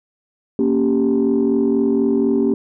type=chord; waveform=sine; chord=G diminished; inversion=first; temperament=equal; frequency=233.1 / 277.2 / 392 Hz; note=Bb3 / Db4 / G4; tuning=0 / 0 / 0 cents; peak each=-17 dBFS; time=0.59-2.54 s; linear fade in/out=2 ms; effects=tanh soft clip ceiling -8 dBFS